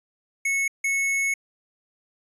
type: tone bursts at uneven times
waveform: square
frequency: 2199 Hz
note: C#7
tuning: 14 cents flat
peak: -22 dBFS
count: 2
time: 0.45-0.68 / 0.84-1.34 s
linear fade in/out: 5 ms
effects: resampled to 24000 Hz